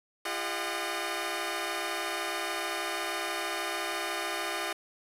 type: tone cluster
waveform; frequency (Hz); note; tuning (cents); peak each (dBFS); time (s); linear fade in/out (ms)
10% pulse; 342 / 402.1 / 610 / 738; F4 / G4 / D#5 / F#5; -36 / +44 / -34 / -5; -29; 0.25-4.73; 5
effects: resampled to 32000 Hz + 8-bit